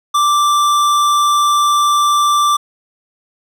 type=tone with tanh clipping; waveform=sine; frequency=1174.7 Hz; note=D6; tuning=in tune; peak=-12 dBFS; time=0.14-2.57 s; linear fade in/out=10 ms; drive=18 dB; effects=none